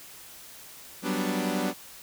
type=chord; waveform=sawtooth; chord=G major seventh; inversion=third; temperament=equal; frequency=185 / 196 / 246.9 / 293.7 Hz; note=F#3 / G3 / B3 / D4; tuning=0 / 0 / 0 / 0 cents; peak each=-28 dBFS; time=1.02-1.74 s; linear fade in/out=50 ms; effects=white hiss -47 dBFS RMS until 2.02 s